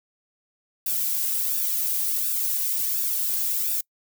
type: noise with flanger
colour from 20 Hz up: violet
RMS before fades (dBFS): -25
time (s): 0.86-3.81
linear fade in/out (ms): 5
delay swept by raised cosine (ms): 0.96 to 2.26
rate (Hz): 1.4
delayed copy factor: -0.65
effects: noise-tail reverb RT60 0.1 s tail -26 dB re dry